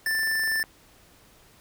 square tone, 1771 Hz, A6, 11 cents sharp, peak -24 dBFS, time 0.06-0.63 s, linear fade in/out 2 ms
click train, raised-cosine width 0.5 ms, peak -27 dBFS, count 15, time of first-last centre 0.07-0.639 s, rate 24.6 Hz
effects pink hiss -56 dBFS RMS until 1.6 s

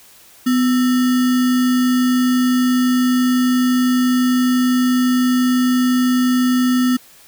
sine tone with sample-and-hold, 250.9 Hz, B3, 28 cents sharp, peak -12 dBFS, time 0.46-6.97 s, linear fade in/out 10 ms, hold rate 1575 Hz, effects white hiss -46 dBFS RMS until 7.27 s

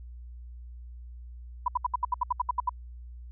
sine tone bursts, 987.8 Hz, B5, in tune, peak -22 dBFS, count 12, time 1.66-2.694 s, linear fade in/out 5 ms, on 22 ms, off 70 ms, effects added 60 Hz sine -41 dBFS peak until 3.31 s

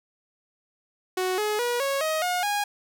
sawtooth tone with pitch steps, 370 / 422.6 / 482.6 / 551.2 / 629.5 / 718.9 / 821.1 Hz, F#4 / G#4 / B4 / C#5 / D#5 / F5 / G#5, 0 / +30 / -40 / -10 / +20 / +50 / -20 cents, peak -20 dBFS, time 1.17-2.64 s, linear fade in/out 5 ms, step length 210 ms, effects none

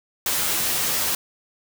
white noise with comb filter, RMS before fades -23 dBFS, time 0.26-1.15 s, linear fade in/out 2 ms, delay 12 ms, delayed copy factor +0.55, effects none

